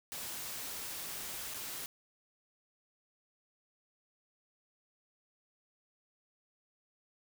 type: noise with dropouts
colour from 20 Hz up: white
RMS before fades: -42 dBFS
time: 0.12-1.86 s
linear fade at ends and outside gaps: 0 ms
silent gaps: 1.539-1.544 s
effects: none